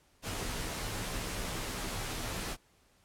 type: noise with comb filter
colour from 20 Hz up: pink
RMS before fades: -37 dBFS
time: 0.22-2.57 s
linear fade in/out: 50 ms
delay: 14 ms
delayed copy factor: -0.6
effects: pink hiss -67 dBFS RMS until 3.04 s + low-pass 12000 Hz 12 dB/octave